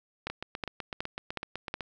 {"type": "two click trains", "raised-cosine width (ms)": 0.3, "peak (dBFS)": [-19, -16], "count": [13, 5], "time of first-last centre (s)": [[0.3, 1.808], [0.27, 1.741]], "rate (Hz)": [7.96, 2.72], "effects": []}